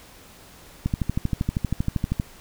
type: click train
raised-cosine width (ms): 5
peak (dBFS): -10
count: 18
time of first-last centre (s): 0.86-2.199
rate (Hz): 12.7
effects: pink hiss -48 dBFS RMS until 2.4 s